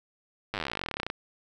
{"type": "slowing click train", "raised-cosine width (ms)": 0.3, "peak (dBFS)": -15, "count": 30, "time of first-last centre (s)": [0.54, 1.101], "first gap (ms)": 9, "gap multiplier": 1.05, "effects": []}